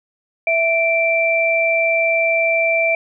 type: tone pair together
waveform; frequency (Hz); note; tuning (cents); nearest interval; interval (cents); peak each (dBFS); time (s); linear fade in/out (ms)
sine; 659.3 / 2346; E5 / D7; 0 / -2; octave + minor seventh; 2198; -17 / -16; 0.47-2.95; 2
effects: none